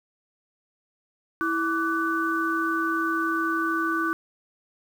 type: tone cluster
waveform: sine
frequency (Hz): 328.1 / 1162 / 1495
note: E4 / D6 / F#6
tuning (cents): -8 / -19 / +17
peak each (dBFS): -27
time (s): 1.41-4.13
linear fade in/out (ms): 0
effects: 8-bit